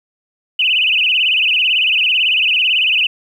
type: tone with vibrato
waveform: sine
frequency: 2753 Hz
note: F7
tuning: 25 cents flat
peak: -11 dBFS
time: 0.59-3.07 s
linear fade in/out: 5 ms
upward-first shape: sine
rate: 18 Hz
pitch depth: 180 cents each way
effects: 8-bit